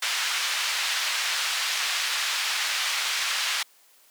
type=band-pass noise; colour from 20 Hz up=white; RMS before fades=-27 dBFS; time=0.02-3.63 s; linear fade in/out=5 ms; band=1300 to 4200 Hz; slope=12 dB/octave; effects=white hiss -58 dBFS RMS until 4.1 s + high-pass 400 Hz 12 dB/octave